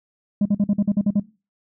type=tone bursts; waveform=sine; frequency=204.5 Hz; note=G#3; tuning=26 cents flat; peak=-12 dBFS; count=9; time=0.41-1.199 s; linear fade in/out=5 ms; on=45 ms; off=48 ms; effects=noise-tail reverb RT60 0.3 s tail -21 dB re dry + tanh soft clip ceiling -14 dBFS